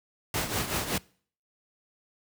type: noise with tremolo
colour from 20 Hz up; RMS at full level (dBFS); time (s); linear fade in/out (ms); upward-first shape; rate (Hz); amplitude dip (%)
pink; -27; 0.34-0.98; 2; triangle; 5.3; 70
effects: noise-tail reverb RT60 0.5 s tail -24 dB re dry + high-pass 60 Hz 12 dB/octave